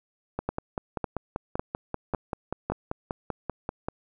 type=two click trains; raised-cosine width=1 ms; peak=-15 / -13 dBFS; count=19 / 5; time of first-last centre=0.39-3.885 / 0.49-2.7 s; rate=5.15 / 1.81 Hz; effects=none